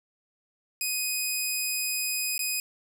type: tone with dropouts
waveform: 10% pulse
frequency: 2500 Hz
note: D#7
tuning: 8 cents sharp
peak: -18 dBFS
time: 0.81-2.6 s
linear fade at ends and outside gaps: 1 ms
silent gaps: 2.379-2.392 s
effects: none